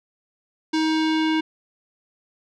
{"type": "tone with low-pass filter sweep", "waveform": "square", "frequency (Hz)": 315.8, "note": "D#4", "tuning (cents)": 26, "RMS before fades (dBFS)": -21, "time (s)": [0.73, 1.41], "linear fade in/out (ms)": 10, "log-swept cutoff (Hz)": [5000, 3000], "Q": 1.7, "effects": []}